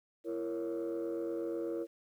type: chord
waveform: sine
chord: A# diminished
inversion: second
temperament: equal with one note detuned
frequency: 337.1 / 466.2 / 554.4 Hz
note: E4 / A#4 / C#5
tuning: +39 / 0 / 0 cents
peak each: -35 / -37 / -40 dBFS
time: 0.24-1.87 s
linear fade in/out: 50 ms
effects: tanh soft clip ceiling -30 dBFS + 11-bit